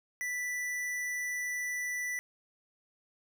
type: tone with hard clipping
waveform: sine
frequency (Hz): 1975.5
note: B6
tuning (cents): 0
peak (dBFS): -34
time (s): 0.21-2.19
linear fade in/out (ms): 0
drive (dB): 15
effects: none